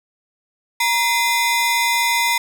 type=ring-modulated tone; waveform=sawtooth; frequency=1499 Hz; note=F#6; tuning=22 cents sharp; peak=-9 dBFS; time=0.8-2.38 s; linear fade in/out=5 ms; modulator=558 Hz; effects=none